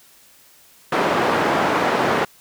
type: band-pass noise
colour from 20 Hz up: white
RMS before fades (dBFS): -19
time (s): 0.92-2.25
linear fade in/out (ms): 5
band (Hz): 190 to 1100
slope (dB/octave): 12
effects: white hiss -51 dBFS RMS until 2.4 s